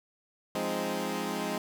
15% pulse chord, F minor seventh, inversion none, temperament equal, 174.61 / 207.7 / 261.6 / 311.1 Hz, F3 / Ab3 / C4 / Eb4, 0 / 0 / 0 / 0 cents, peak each -31 / -28 / -30 / -31 dBFS, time 0.55-1.58 s, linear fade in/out 2 ms, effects none

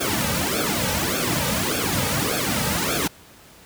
pink noise with flanger, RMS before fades -23 dBFS, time 0-3.08 s, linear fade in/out 10 ms, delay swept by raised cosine 1 to 2.9 ms, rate 1.7 Hz, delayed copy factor -0.9, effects pink hiss -48 dBFS RMS until 3.65 s + high-pass 60 Hz 12 dB/octave

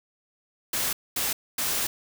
white noise bursts at uneven times, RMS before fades -27 dBFS, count 3, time 0.73-0.93 / 1.16-1.33 / 1.58-1.87 s, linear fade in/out 5 ms, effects none

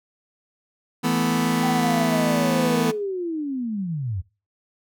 sawtooth chord, E suspended fourth, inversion none, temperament just, 164.81 / 219.8 / 247.2 Hz, E3 / A3 / B3, 0 / -2 / +2 cents, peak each -21 / -21 / -18 dBFS, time 1.03-2.92 s, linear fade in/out 20 ms
sine linear sweep, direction down, 784 to 82.41 Hz, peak -24 dBFS, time 1.62-4.22 s, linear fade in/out 20 ms
effects noise-tail reverb RT60 0.3 s tail -20 dB re dry

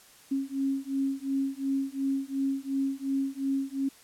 sine beating tone pair, 270.7 / 273.5 Hz, C#4 / C#4, -41 / -23 cents, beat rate 2.8 Hz, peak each -30 dBFS, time 0.31-3.89 s, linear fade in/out 10 ms, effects white hiss -55 dBFS RMS until 4.03 s + low-pass 12000 Hz 12 dB/octave

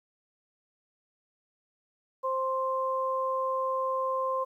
sine tone pair together, 525 / 1050 Hz, C5 / C6, +6 / +6 cents, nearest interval octave, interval 1200 cents, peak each -30 / -29 dBFS, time 2.23-4.45 s, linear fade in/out 20 ms, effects 11-bit

